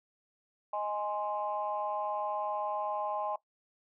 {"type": "chord", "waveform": "sine", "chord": "Ab major", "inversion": "second", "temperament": "equal", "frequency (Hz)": [622.3, 830.6, 1046.5], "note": ["Eb5", "Ab5", "C6"], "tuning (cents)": [0, 0, 0], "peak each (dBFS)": [-36, -34, -37], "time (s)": [0.73, 3.36], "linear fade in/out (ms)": 5, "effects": ["noise-tail reverb RT60 0.1 s tail -17 dB re dry", "tanh soft clip ceiling -22 dBFS"]}